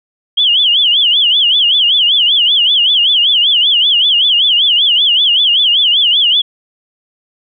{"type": "tone with vibrato", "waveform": "sine", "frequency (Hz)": 3136, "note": "G7", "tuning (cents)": 0, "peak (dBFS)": -7, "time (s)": [0.37, 6.42], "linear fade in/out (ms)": 10, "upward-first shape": "sine", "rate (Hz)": 5.2, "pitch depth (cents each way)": 190, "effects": []}